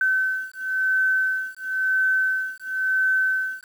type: beating tone pair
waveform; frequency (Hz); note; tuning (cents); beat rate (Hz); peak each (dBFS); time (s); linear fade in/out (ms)
sine; 1529 / 1529.97; G6 / G6; -44 / -42; 0.97; -23; 0.01-3.64; 2
effects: 8-bit